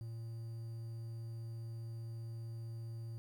triangle tone with quantisation, 114.4 Hz, A#2, 32 cents flat, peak -40 dBFS, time 0.01-3.18 s, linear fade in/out 0 ms, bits 11, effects none

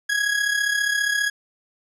40% pulse tone with amplitude modulation, 1661.2 Hz, G#6, in tune, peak -16 dBFS, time 0.09-1.3 s, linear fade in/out 10 ms, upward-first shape sine, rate 34.9 Hz, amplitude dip 60%, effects low-pass 11000 Hz 12 dB/octave

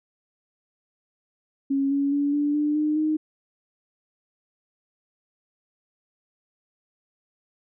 sine tone with pitch steps, 274.8 / 280.3 / 285.8 / 291.5 / 297.3 / 303.2 / 309.2 Hz, C#4 / C#4 / D4 / D4 / D4 / D#4 / D#4, -15 / +19 / -47 / -13 / +21 / -45 / -11 cents, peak -20 dBFS, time 1.7-3.17 s, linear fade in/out 10 ms, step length 210 ms, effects none

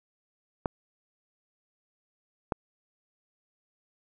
clicks, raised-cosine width 1 ms, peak -13 dBFS, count 2, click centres 0.658 / 2.522 s, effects none

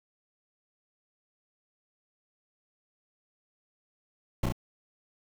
brown noise with echo, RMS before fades -26 dBFS, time 4.43-4.46 s, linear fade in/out 5 ms, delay 32 ms, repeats 2, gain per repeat -2 dB, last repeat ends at 4.524 s, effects none

